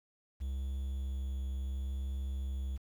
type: tone with vibrato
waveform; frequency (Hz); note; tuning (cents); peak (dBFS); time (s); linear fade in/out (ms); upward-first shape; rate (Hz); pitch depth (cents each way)
triangle; 66.6; C2; +31; -32; 0.4-2.78; 20; triangle; 0.71; 12
effects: 10-bit